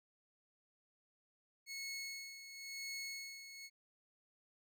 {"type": "tone with tremolo", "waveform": "20% pulse", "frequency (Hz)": 2191, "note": "C#7", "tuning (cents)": -21, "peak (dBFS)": -37, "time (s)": [1.66, 3.7], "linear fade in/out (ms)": 50, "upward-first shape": "sine", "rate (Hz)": 0.96, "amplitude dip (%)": 65, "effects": []}